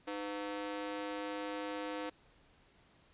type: ring-modulated tone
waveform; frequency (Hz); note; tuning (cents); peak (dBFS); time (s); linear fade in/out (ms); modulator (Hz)
sawtooth; 407; G#4; -35; -31; 0.07-2.1; 10; 98.4
effects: pink hiss -66 dBFS RMS until 3.13 s + resampled to 8000 Hz